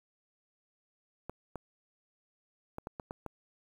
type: clicks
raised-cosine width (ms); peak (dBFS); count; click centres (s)
1; -25; 7; 1.296 / 1.557 / 2.784 / 2.871 / 2.998 / 3.109 / 3.263
effects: 9-bit